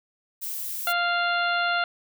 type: noise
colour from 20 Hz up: violet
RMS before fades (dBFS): -32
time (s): 0.41-0.93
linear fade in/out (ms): 20
type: harmonic tone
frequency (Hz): 697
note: F5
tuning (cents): -4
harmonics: 1 / 2 / 3 / 4 / 5 / 6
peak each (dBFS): -27 / -24 / -35 / -32 / -35 / -36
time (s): 0.87-1.84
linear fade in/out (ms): 2
effects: none